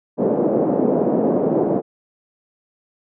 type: band-pass noise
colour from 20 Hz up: white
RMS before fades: -18 dBFS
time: 0.17-1.82 s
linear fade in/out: 50 ms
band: 180 to 550 Hz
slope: 24 dB/octave
effects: none